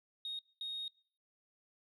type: tone bursts at uneven times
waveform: sine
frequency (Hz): 3729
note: A#7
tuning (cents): 0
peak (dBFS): -37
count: 2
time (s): 0.25-0.39 / 0.61-0.88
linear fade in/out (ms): 2
effects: noise-tail reverb RT60 0.6 s tail -26 dB re dry + tanh soft clip ceiling -35 dBFS